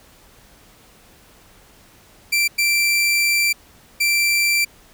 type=tone bursts at uneven times; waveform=sawtooth; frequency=2349 Hz; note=D7; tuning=in tune; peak=-12 dBFS; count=3; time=2.32-2.48 / 2.58-3.53 / 4-4.65 s; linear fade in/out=10 ms; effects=pink hiss -50 dBFS RMS until 4.93 s